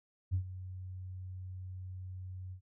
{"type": "tone with ADSR envelope", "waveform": "sine", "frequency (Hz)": 92.5, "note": "F#2", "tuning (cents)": 0, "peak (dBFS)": -26, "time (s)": [0.31, 2.61], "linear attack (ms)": 30, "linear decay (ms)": 91, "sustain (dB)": -15, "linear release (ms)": 88, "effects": ["tanh soft clip ceiling -24 dBFS"]}